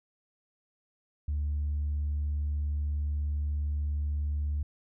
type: tone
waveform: sine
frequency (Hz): 73.6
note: D2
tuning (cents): +4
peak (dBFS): -26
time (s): 1.28-4.63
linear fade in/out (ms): 5
effects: tanh soft clip ceiling -25 dBFS